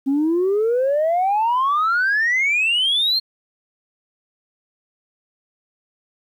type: exponential sweep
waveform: sine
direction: up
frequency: 265.3 to 4276 Hz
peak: -14 dBFS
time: 0.06-3.2 s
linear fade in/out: 20 ms
effects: tanh soft clip ceiling -13 dBFS + 9-bit